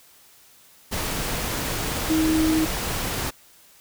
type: tone in noise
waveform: sine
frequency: 316.2 Hz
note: D#4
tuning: 28 cents sharp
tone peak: -18 dBFS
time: 2.09-2.66 s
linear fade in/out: 20 ms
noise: pink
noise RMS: -27 dBFS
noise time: 0.91-3.31 s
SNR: +6 dB
effects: white hiss -53 dBFS RMS until 3.8 s